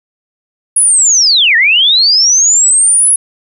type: linear two-way sweep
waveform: sine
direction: down then up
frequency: 10548 to 1760 to 10548 Hz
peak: -5 dBFS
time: 0.76-3.16 s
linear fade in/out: 5 ms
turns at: 1.56 s
effects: none